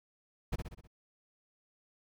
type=noise with echo; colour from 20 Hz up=brown; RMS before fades=-32 dBFS; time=0.52-0.56 s; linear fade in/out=10 ms; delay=63 ms; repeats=5; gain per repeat=-5 dB; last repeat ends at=0.875 s; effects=none

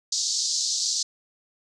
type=band-pass noise; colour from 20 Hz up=pink; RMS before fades=-26 dBFS; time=0.12-1.03 s; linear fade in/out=5 ms; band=4200 to 7200 Hz; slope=48 dB/octave; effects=none

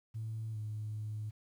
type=tone with pitch glide; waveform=sine; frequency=110.9 to 107.18 Hz; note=A2 to A2; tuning=+14 to -45 cents; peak=-36 dBFS; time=0.14-1.31 s; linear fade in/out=20 ms; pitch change=-59 cents; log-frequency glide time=0.52-0.57 s; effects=tanh soft clip ceiling -32 dBFS + 11-bit

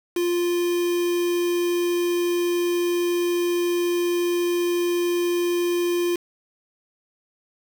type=tone with quantisation; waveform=triangle; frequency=349.2 Hz; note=F4; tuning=in tune; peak=-18 dBFS; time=0.16-6.16 s; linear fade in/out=5 ms; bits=5; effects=none

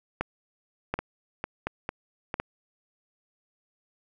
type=two click trains; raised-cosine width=0.5 ms; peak=-15 / -12 dBFS; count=4 / 4; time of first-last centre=0.99-2.341 / 0.21-2.4 s; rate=2.22 / 1.37 Hz; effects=none

